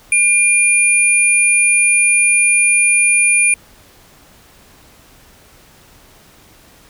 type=tone pair together; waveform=sine; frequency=2400 / 9600 Hz; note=D7 / D9; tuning=+37 / +37 cents; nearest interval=2 octaves; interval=2400 cents; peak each=-12 dBFS; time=0.12-3.54 s; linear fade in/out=2 ms; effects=pink hiss -46 dBFS RMS until 6.89 s